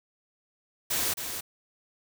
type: noise with echo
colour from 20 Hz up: white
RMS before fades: -28 dBFS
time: 0.9-1.14 s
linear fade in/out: 10 ms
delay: 270 ms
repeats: 1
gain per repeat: -7 dB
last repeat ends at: 1.41 s
effects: none